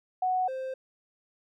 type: tone pair in turn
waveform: sine / triangle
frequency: 740 / 523.3 Hz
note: F#5 / C5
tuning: 0 / 0 cents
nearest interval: tritone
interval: 600 cents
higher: first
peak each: -24 / -30 dBFS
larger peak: first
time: 0.22-0.48 / 0.48-0.74 s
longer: neither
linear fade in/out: 5 ms
effects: none